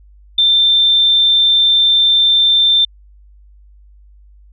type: tone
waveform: sine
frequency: 3570 Hz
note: A7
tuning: 24 cents sharp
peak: -8 dBFS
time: 0.38-2.85 s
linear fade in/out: 5 ms
effects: added 50 Hz sine -41 dBFS peak until 4.52 s